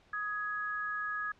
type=tone pair together; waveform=sine; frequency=1253 / 1672.6 Hz; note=D#6 / G#6; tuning=+12 / +12 cents; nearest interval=perfect fourth; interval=500 cents; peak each=-37 / -35 dBFS; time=0.13-1.32 s; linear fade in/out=5 ms; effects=pink hiss -64 dBFS RMS until 1.39 s + low-pass 4000 Hz 12 dB/octave